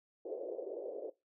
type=band-pass noise; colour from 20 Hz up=white; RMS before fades=-42 dBFS; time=0.25-1.1 s; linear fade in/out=5 ms; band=370 to 560 Hz; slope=48 dB/octave; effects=noise-tail reverb RT60 0.2 s tail -18 dB re dry